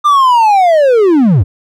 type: linear sweep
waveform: triangle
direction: down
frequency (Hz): 1209 to 75.8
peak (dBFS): -3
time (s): 0.04-1.44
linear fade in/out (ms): 20
effects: none